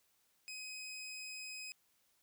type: tone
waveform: 20% pulse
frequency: 2522 Hz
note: D#7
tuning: 23 cents sharp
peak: -40 dBFS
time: 0.48-1.72 s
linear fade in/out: 0 ms
effects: white hiss -75 dBFS RMS until 2.22 s